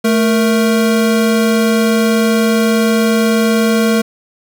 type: tone pair together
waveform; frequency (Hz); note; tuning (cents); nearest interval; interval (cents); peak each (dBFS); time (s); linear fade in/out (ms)
square; 220 / 466.2; A3 / A#4; 0 / 0; octave + minor second; 1300; -12 / -16; 0.04-4.02; 10
effects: none